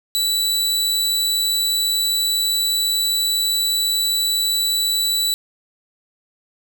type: tone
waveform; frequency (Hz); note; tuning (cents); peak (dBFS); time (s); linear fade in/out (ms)
sawtooth; 3951; B7; 0; -14; 0.15-5.34; 0
effects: none